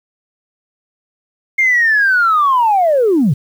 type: linear sweep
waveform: sine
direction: down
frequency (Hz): 2143 to 116.2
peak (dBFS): -8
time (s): 1.58-3.34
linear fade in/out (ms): 10
effects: tanh soft clip ceiling -5 dBFS + 7-bit